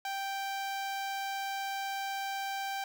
sawtooth tone with notch filter, 784 Hz, G5, in tune, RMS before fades -36 dBFS, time 0.05-2.84 s, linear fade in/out 2 ms, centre 9500 Hz, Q 1.8, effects none

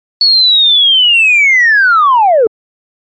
sine linear sweep, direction down, 4435 to 415.3 Hz, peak -3 dBFS, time 0.21-2.47 s, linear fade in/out 2 ms, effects tanh soft clip ceiling -1 dBFS + MP3 32 kbps

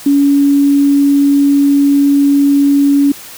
sine tone, 282.3 Hz, C#4, 32 cents sharp, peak -6 dBFS, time 0.06-3.12 s, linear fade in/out 5 ms, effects white hiss -32 dBFS RMS until 3.37 s

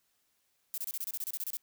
violet noise bursts, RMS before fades -36 dBFS, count 13, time 0.74-1.57 s, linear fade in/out 0 ms, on 38 ms, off 28 ms, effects white hiss -75 dBFS RMS until 1.62 s

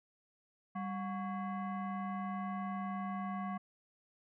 sine tone with frequency modulation, 196 Hz, G3, in tune, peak -36 dBFS, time 0.75-3.58 s, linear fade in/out 10 ms, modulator 921 Hz, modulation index 1, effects none

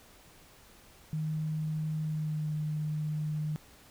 sine tone with pitch glide, 155.56 to 152.71 Hz, D#3 to D#3, 0 to -32 cents, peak -30 dBFS, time 1.13-3.56 s, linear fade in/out 0 ms, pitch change -32 cents, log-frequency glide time 2.01-2.48 s, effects pink hiss -57 dBFS RMS until 3.9 s

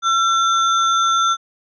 sine tone with sample-and-hold, 1352 Hz, E6, 43 cents sharp, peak -13 dBFS, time 0.02-1.37 s, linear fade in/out 50 ms, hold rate 4900 Hz, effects resampled to 16000 Hz

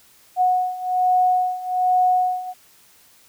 sine beating tone pair, 732 / 733.2 Hz, F#5 / F#5, -19 / -16 cents, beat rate 1.2 Hz, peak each -21 / -18 dBFS, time 0.36-2.54 s, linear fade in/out 50 ms, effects white hiss -53 dBFS RMS until 3.28 s

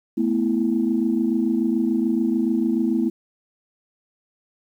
sine chord, A suspended second, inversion none, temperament equal, 220 / 246.9 / 329.6 Hz, A3 / B3 / E4, 0 / 0 / 0 cents, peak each -22 dBFS, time 0.17-3.1 s, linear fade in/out 10 ms, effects tanh soft clip ceiling -9 dBFS + 9-bit

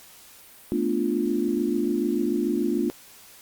sine chord, B half-diminished seventh, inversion third, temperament equal, 220 / 246.9 / 293.7 / 349.2 Hz, A3 / B3 / D4 / F4, 0 / 0 / 0 / 0 cents, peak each -28 / -28 / -27 / -26 dBFS, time 0.72-2.9 s, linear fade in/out 0 ms, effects white hiss -49 dBFS RMS until 3.41 s + Opus 48 kbps

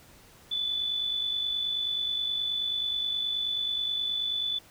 sine tone with amplitude modulation, 3481 Hz, A7, 19 cents flat, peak -25 dBFS, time 0.51-4.59 s, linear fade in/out 10 ms, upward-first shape sine, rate 49.4 Hz, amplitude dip 45%, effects pink hiss -55 dBFS RMS until 4.7 s

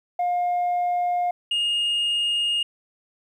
sine tone pair in turn, 710 / 2846 Hz, F5 / F7, +28 / +32 cents, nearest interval 2 octaves, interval 2404 cents, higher second, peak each -18 dBFS, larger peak neither, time 0.19-1.31 / 1.51-2.63 s, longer neither, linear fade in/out 5 ms, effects tanh soft clip ceiling -19 dBFS + 10-bit

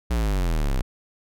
square exponential sweep, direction down, 61.74 to 30.47 Hz, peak -21 dBFS, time 0.1-0.82 s, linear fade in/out 10 ms, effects none

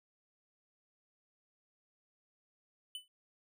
square tone with exponential decay, 3003 Hz, F#7, 25 cents sharp, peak -38 dBFS, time 2.95-3.08 s, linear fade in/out 1 ms, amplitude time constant 28 ms, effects none

